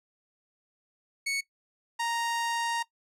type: tone pair in turn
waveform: sawtooth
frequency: 2217 / 932.1 Hz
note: C#7 / A#5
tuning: 0 / 0 cents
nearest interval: octave + minor third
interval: 1500 cents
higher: first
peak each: -24 dBFS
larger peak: neither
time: 1.26-1.41 / 1.99-2.83 s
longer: second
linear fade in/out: 10 ms
effects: noise-tail reverb RT60 0.1 s tail -19 dB re dry + low-pass 10000 Hz 12 dB/octave